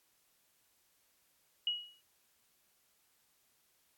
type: tone with exponential decay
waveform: sine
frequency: 2906 Hz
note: F#7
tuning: 32 cents flat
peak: -28 dBFS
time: 1.67-2.01 s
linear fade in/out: 2 ms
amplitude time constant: 72 ms
effects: white hiss -73 dBFS RMS until 3.97 s + AAC 64 kbps